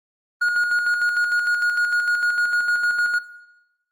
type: tone with tremolo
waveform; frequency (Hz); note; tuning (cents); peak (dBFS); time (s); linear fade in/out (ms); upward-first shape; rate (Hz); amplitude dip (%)
triangle; 1439; F#6; -49; -14; 0.41-3.19; 10; square; 6.6; 45
effects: noise-tail reverb RT60 1.0 s tail -17 dB re dry + Opus 32 kbps